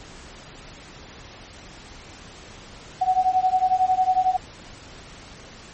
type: beating tone pair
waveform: sine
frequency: 740 / 751 Hz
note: F#5 / F#5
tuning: 0 / +26 cents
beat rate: 11 Hz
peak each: -20 dBFS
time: 3.01-4.37 s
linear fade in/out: 10 ms
effects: pink hiss -43 dBFS RMS until 5.73 s + MP3 32 kbps